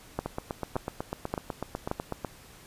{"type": "two click trains", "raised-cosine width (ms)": 1, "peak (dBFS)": [-14, -17], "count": [4, 17], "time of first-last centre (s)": [[0.19, 1.914], [0.26, 2.248]], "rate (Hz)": [1.74, 8.05], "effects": ["pink hiss -52 dBFS RMS until 2.66 s", "resampled to 32000 Hz"]}